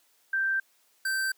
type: tone pair in turn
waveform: sine / square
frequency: 1568 / 1557.2 Hz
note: G6 / G6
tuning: 0 / -12 cents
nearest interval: unison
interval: 12 cents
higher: first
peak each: -24 / -27 dBFS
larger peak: first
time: 0.33-0.6 / 1.05-1.32 s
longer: neither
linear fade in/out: 5 ms
effects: white hiss -66 dBFS RMS until 1.37 s + high-pass 300 Hz 12 dB/octave